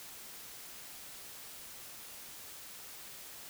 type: silence
effects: white hiss -49 dBFS RMS until 3.49 s